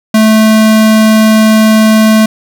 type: tone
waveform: square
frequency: 218.2 Hz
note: A3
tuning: 14 cents flat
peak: -4 dBFS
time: 0.14-2.26 s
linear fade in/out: 5 ms
effects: none